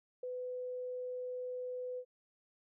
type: tone with ADSR envelope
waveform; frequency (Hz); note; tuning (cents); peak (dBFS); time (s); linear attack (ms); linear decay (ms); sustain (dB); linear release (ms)
sine; 501; B4; +25; -36; 0.23-2.05; 5; 4; -2; 68
effects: none